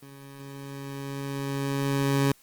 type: tone with level ramp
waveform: 20% pulse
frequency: 138.59 Hz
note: C#3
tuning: in tune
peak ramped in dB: -39 to -15 dBFS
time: 0.02-2.32 s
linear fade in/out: 5 ms
effects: white hiss -59 dBFS RMS until 2.42 s + Opus 24 kbps